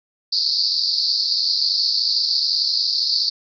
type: band-pass noise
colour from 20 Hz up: white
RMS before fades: -20 dBFS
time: 0.32-3.3 s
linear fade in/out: 10 ms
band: 4300 to 4900 Hz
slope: 96 dB/octave
effects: none